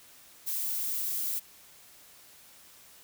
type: noise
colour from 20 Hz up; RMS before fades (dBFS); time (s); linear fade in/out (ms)
violet; -32; 0.46-1.4; 20
effects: white hiss -55 dBFS RMS until 3.03 s